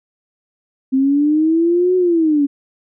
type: linear two-way sweep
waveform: sine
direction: up then down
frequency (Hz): 260.7 to 370 to 277.2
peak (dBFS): -11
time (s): 0.92-2.47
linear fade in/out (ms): 20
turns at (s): 1.96
effects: none